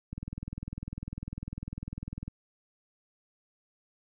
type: click train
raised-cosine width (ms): 5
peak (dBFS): -25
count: 44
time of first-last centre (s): 0.13-2.28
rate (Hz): 20
effects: none